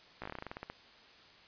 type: slowing click train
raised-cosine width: 0.5 ms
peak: -26 dBFS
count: 14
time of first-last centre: 0.22-0.7 s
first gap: 16 ms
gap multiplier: 1.13
effects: white hiss -58 dBFS RMS until 1.47 s + resampled to 11025 Hz